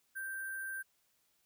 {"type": "tone with sample-and-hold", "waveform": "sine", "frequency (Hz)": 1568, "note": "G6", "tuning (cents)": 0, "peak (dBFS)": -38, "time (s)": [0.15, 0.83], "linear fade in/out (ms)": 20, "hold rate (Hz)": 11025, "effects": ["white hiss -75 dBFS RMS until 1.45 s"]}